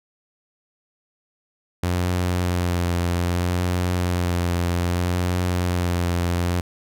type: tone with vibrato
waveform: sawtooth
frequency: 88.4 Hz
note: F2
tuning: 22 cents sharp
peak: -16 dBFS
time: 1.83-6.61 s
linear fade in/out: 5 ms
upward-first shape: sine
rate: 0.63 Hz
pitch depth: 27 cents each way
effects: none